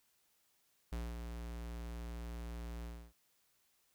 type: tone with ADSR envelope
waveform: square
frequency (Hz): 58.27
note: A#1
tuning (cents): 0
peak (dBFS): -38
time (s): 0.92-3.13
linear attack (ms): 6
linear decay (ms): 220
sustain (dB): -5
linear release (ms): 290
effects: white hiss -75 dBFS RMS until 3.94 s